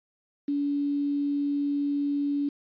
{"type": "tone with quantisation", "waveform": "sine", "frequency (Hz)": 285.8, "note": "D4", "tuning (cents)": -47, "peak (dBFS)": -24, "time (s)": [0.48, 2.49], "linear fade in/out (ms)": 5, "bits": 8, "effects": ["resampled to 11025 Hz"]}